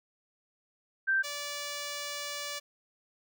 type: tone pair in turn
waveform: sine / 5% pulse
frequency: 1565 / 580 Hz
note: G6 / D5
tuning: -3 / -22 cents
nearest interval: octave + perfect fourth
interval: 1719 cents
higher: first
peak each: -24 dBFS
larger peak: neither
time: 1.07-1.23 / 1.23-2.6 s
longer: second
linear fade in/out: 20 ms
effects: none